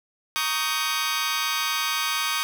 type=chord; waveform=15% pulse; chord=Eb dominant seventh; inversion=second; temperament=just; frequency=933.4 / 1120.1 / 1244.5 / 1555.6 Hz; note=Bb5 / Db6 / Eb6 / G6; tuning=+2 / +18 / 0 / -14 cents; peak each=-27 / -22 / -22 / -24 dBFS; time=0.36-2.43 s; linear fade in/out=0 ms; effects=none